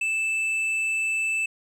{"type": "tone with hard clipping", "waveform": "sine", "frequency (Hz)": 2637, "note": "E7", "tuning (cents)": 0, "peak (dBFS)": -24, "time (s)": [0.01, 1.46], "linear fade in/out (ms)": 5, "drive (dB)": 5, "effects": []}